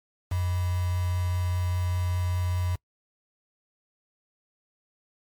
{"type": "tone with quantisation", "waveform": "sine", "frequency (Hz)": 89.5, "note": "F2", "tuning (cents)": 43, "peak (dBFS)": -24, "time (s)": [0.31, 2.76], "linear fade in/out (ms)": 10, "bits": 6, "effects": ["noise-tail reverb RT60 0.1 s tail -24 dB re dry", "MP3 96 kbps"]}